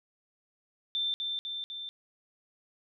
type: tone with echo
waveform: sine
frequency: 3561 Hz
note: A7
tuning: 20 cents sharp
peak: -28 dBFS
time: 0.95-1.14 s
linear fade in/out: 0 ms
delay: 250 ms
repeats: 3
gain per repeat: -3 dB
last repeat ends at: 1.89 s
effects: none